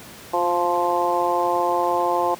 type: harmonic tone with a mistuned harmonic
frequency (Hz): 174.61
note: F3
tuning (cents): 0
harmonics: 2 / 3 / 4 / 5 / 6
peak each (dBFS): -26 / -25 / -24 / -23 / -25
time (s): 0.33-2.35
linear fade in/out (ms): 10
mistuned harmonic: 2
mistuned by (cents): +16
effects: pink hiss -41 dBFS RMS until 2.39 s + high-pass 100 Hz 12 dB/octave